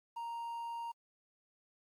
triangle tone with quantisation, 932.3 Hz, A#5, in tune, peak -37 dBFS, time 0.16-0.92 s, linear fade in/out 10 ms, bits 11, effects AAC 64 kbps

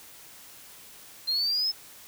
sine linear sweep, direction up, 4130 to 5250 Hz, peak -22 dBFS, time 1.27-1.72 s, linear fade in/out 20 ms, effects tanh soft clip ceiling -22 dBFS + white hiss -49 dBFS RMS until 2.07 s

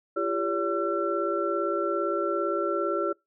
sine tone cluster, 342 / 399.6 / 569 / 1350 Hz, F4 / G4 / C#5 / E6, -36 / +33 / +45 / +41 cents, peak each -30 dBFS, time 0.16-3.13 s, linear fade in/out 10 ms, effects noise-tail reverb RT60 0.2 s tail -25 dB re dry

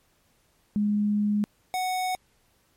sine / square tone pair in turn, 207.7 / 740.2 Hz, G#3 / F#5, 0 / 0 cents, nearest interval octave + minor seventh, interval 2200 cents, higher second, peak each -21 / -26 dBFS, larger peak first, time 0.76-1.44 / 1.74-2.15 s, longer first, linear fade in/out 0 ms, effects pink hiss -66 dBFS RMS until 2.76 s + MP3 64 kbps

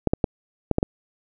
clicks, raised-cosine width 2 ms, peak -5 dBFS, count 6, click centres 0.073 / 0.135 / 0.242 / 0.713 / 0.784 / 0.829 s, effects none

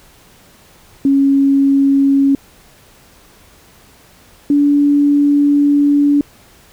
sine tone pair in turn, 275.9 / 287.9 Hz, C#4 / D4, -8 / -34 cents, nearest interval minor second, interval 74 cents, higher second, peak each -8 dBFS, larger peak neither, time 1.05-2.35 / 4.5-6.21 s, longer second, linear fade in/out 2 ms, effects pink hiss -46 dBFS RMS until 6.72 s

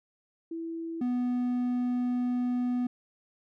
sine / triangle tone pair in turn, 330 / 246.8 Hz, E4 / B3, +2 / -1 cents, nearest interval perfect fourth, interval 503 cents, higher first, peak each -33 / -24 dBFS, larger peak second, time 0.51-1.01 / 1.01-2.87 s, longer second, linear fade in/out 5 ms, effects none

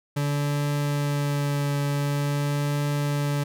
40% pulse tone with vibrato, 144.1 Hz, D3, 33 cents flat, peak -22 dBFS, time 0.16-3.44 s, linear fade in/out 10 ms, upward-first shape triangle, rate 0.46 Hz, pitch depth 15 cents each way, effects none

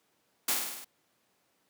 white noise with echo, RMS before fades -28 dBFS, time 0.48-0.54 s, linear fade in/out 5 ms, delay 51 ms, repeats 6, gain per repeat -3 dB, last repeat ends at 0.846 s, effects pink hiss -72 dBFS RMS until 1.69 s + high-pass 200 Hz 12 dB/octave

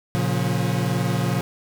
40% pulse chord, Bb minor, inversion none, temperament equal with one note detuned, 116.54 / 138.59 / 178.08 Hz, Bb2 / Db3 / F3, 0 / 0 / +34 cents, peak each -24 dBFS, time 0.15-1.41 s, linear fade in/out 0 ms, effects 7-bit

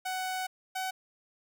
sawtooth tone pair in turn, 746 / 752.9 Hz, F#5 / F#5, +14 / +30 cents, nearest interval unison, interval 16 cents, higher second, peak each -28 dBFS, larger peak neither, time 0.05-0.47 / 0.75-0.91 s, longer first, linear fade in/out 10 ms, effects none

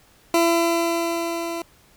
20% pulse tone with level ramp, 336.7 Hz, E4, 37 cents sharp, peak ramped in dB -10 to -22 dBFS, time 0.34-1.62 s, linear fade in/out 2 ms, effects pink hiss -55 dBFS RMS until 1.96 s

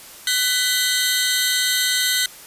sawtooth tone cluster, 1500 / 1988 / 3162 / 3754 / 4217 Hz, F#6 / B6 / G7 / A#7 / C8, +23 / +11 / +14 / +11 / +13 cents, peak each -21 dBFS, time 0.27-2.26 s, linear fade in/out 2 ms, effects white hiss -41 dBFS RMS until 2.46 s + resampled to 32000 Hz

